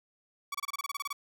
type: tone bursts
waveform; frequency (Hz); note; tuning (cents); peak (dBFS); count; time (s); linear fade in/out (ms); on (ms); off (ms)
sawtooth; 1135; C#6; +41; -29; 12; 0.52-1.129; 5; 26; 27
effects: none